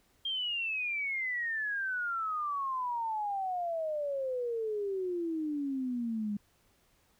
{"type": "exponential sweep", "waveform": "sine", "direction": "down", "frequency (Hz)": [3215, 202.5], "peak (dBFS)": -31, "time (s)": [0.25, 6.37], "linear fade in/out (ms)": 5, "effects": ["pink hiss -69 dBFS RMS until 7.19 s"]}